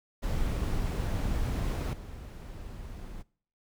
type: noise with level steps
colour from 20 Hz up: brown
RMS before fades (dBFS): -30 / -42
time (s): 0.22-3.23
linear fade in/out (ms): 20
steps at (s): 1.93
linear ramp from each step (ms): 2
effects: noise-tail reverb RT60 0.5 s tail -23 dB re dry